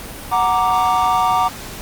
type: chord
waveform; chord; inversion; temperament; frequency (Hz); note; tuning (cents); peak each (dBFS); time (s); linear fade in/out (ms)
triangle; Gb augmented; none; equal; 740 / 932.3 / 1174.7; Gb5 / Bb5 / D6; 0 / 0 / 0; -16; 0.31-1.49; 20
effects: pink hiss -32 dBFS RMS until 1.81 s + Opus 32 kbps